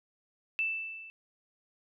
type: tone with level ramp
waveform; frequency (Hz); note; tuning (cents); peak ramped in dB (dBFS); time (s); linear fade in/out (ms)
sine; 2649; E7; +8; -26 to -46; 0.59-1.1; 0
effects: none